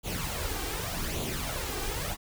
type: noise with flanger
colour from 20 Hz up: pink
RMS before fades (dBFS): -33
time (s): 0.03-2.17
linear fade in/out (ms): 50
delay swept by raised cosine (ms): 0.28 to 2.58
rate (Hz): 0.85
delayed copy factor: +0.6
effects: none